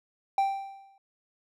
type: tone with exponential decay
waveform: triangle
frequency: 784 Hz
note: G5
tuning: in tune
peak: -18 dBFS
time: 0.38-0.98 s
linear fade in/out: 2 ms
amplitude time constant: 130 ms
effects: none